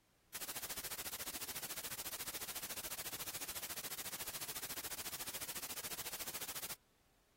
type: noise with tremolo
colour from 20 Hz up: white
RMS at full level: -42 dBFS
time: 0.34-6.76 s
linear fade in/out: 10 ms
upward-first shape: sine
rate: 14 Hz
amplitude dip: 95%
effects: pink hiss -75 dBFS RMS until 7.36 s + AAC 48 kbps